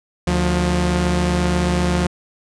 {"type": "tone pair together", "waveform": "sawtooth", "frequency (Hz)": [74.6, 177.43], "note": ["D2", "F3"], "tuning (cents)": [28, 28], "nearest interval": "octave + minor third", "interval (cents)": 1500, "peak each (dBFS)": [-16, -14], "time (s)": [0.27, 2.07], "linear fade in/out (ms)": 5, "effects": ["resampled to 22050 Hz"]}